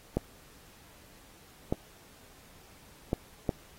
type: clicks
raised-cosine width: 2 ms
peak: -13 dBFS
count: 4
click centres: 0.17 / 1.725 / 3.131 / 3.492 s
effects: pink hiss -57 dBFS RMS until 3.78 s + AAC 48 kbps